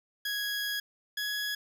20% pulse tone pair in turn, 1661.2 / 1675.7 Hz, G#6 / G#6, 0 / +15 cents, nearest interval unison, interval 15 cents, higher second, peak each -26 dBFS, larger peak neither, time 0.25-0.8 / 1.17-1.55 s, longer first, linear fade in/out 5 ms, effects none

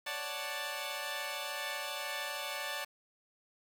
10% pulse chord, D major seventh, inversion third, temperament equal, 554.4 / 587.3 / 740 / 880 Hz, C#5 / D5 / F#5 / A5, 0 / 0 / 0 / 0 cents, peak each -36 / -33 / -36 / -33 dBFS, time 0.06-2.85 s, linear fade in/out 10 ms, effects 9-bit

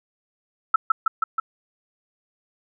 sine tone with echo, 1318.5 Hz, E6, in tune, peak -11 dBFS, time 0.74-0.76 s, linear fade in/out 5 ms, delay 160 ms, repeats 4, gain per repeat -2 dB, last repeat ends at 1.4 s, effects none

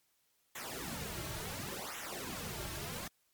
pink noise with flanger, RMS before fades -42 dBFS, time 0.55-3.08 s, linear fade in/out 5 ms, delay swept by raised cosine 0.21 to 4.11 ms, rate 0.7 Hz, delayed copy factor -0.9, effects white hiss -75 dBFS RMS until 3.33 s + MP3 96 kbps

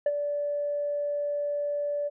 sine tone with ADSR envelope, 581 Hz, D5, 19 cents flat, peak -17 dBFS, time 0.06-2.1 s, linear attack 4 ms, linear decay 40 ms, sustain -9 dB, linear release 30 ms, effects tanh soft clip ceiling -19 dBFS

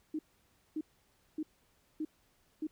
sine tone bursts, 310 Hz, D#4, 6 cents flat, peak -33 dBFS, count 5, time 0.14-2.67 s, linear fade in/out 5 ms, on 50 ms, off 570 ms, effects pink hiss -71 dBFS RMS until 2.71 s

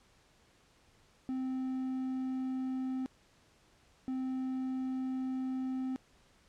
triangle tone bursts at uneven times, 260 Hz, C4, 11 cents flat, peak -31 dBFS, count 2, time 1.29-3.06 / 4.08-5.96 s, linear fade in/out 0 ms, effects pink hiss -66 dBFS RMS until 6.48 s + low-pass 8000 Hz 12 dB/octave

